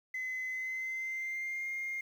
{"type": "tone with pitch glide", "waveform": "sine", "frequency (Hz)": [2035, 2120], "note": ["C7", "C7"], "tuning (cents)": [-49, 22], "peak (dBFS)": -33, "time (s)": [0.14, 2.01], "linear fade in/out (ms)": 5, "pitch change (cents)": 71, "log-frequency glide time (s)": [0.5, 1.67], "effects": ["tanh soft clip ceiling -32 dBFS", "10-bit"]}